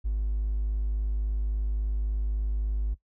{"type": "tone with hard clipping", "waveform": "triangle", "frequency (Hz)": 51.8, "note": "G#1", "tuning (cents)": -4, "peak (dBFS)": -25, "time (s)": [0.04, 2.95], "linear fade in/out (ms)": 20, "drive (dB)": 3, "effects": ["noise-tail reverb RT60 0.1 s tail -18 dB re dry"]}